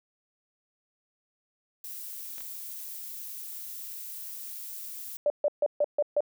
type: noise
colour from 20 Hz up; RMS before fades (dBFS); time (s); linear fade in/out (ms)
violet; -40; 1.84-5.17; 2
type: clicks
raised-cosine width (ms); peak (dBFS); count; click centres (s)
0.2; -29; 2; 2.382 / 2.407
type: tone bursts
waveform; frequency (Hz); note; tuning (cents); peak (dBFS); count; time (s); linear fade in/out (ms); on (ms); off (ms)
sine; 587.3; D5; 0; -21; 6; 5.26-6.206; 2; 41; 140
effects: none